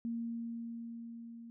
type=tone with level ramp; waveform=sine; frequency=232.1 Hz; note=A#3; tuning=7 cents flat; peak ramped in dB=-34 to -47 dBFS; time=0.05-1.5 s; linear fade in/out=0 ms; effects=none